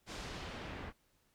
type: noise with low-pass filter sweep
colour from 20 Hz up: pink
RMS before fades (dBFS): -45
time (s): 0.06-0.93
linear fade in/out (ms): 50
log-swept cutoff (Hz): 7000 to 2000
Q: 0.89
effects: pink hiss -74 dBFS RMS until 1.34 s